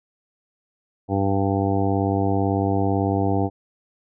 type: harmonic tone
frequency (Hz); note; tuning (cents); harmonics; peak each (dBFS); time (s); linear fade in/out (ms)
98; G2; 0; 1 / 2 / 3 / 4 / 5 / 7 / 8 / 9; -23 / -27 / -24 / -28 / -29 / -28 / -29 / -35; 1.08-3.5; 50
effects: none